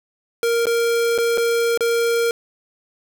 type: tone with dropouts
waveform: square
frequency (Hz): 466.2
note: A#4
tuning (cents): 0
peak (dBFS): -17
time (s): 0.43-2.31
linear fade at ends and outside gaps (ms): 1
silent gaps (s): 0.656-0.668 / 1.179-1.185 / 1.375-1.38 / 1.775-1.807
effects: none